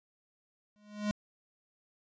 square tone with exponential growth, 208.6 Hz, G#3, 8 cents sharp, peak -27 dBFS, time 0.76-1.11 s, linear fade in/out 0 ms, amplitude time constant 75 ms, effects resampled to 16000 Hz

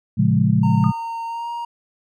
sine chord, Bb minor seventh, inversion none, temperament equal with one note detuned, 114.21 / 138.59 / 174.61 / 207.7 Hz, Bb2 / Db3 / F3 / Ab3, -35 / 0 / 0 / 0 cents, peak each -19 dBFS, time 0.17-0.92 s, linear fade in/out 20 ms
triangle tone with pitch glide, 919 to 941 Hz, A#5 to A#5, -25 to +16 cents, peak -23 dBFS, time 0.63-1.65 s, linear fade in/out 5 ms, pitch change +41 cents, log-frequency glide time 1.26-1.5 s
sine tone with exponential decay, 1226 Hz, D#6, 26 cents flat, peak -23 dBFS, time 0.84-1.09 s, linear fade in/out 0 ms, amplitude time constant 54 ms
effects none

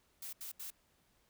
blue noise bursts, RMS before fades -45 dBFS, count 3, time 0.22-0.704 s, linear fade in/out 5 ms, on 110 ms, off 77 ms, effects pink hiss -73 dBFS RMS until 1.29 s

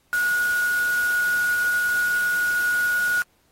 sine tone in noise, 1452 Hz, F#6, 33 cents flat, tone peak -19 dBFS, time 0.13-3.22 s, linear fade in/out 0 ms, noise white, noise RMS -35 dBFS, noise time 0.13-3.22 s, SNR +13 dB, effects pink hiss -64 dBFS RMS until 3.51 s + AAC 48 kbps

